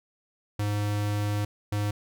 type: tone bursts at uneven times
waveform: square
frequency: 103.6 Hz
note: G#2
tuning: 4 cents flat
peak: -26 dBFS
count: 2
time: 0.59-1.45 / 1.72-1.91 s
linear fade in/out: 5 ms
effects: none